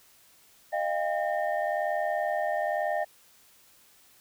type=tone cluster; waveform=sine; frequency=613 / 694 / 796 / 1825 Hz; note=D#5 / F5 / G5 / A#6; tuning=-26 / -11 / +26 / -37 cents; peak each=-29 / -30 / -32 / -35 dBFS; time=0.72-3.05 s; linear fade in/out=20 ms; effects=tanh soft clip ceiling -17 dBFS + white hiss -59 dBFS RMS until 4.2 s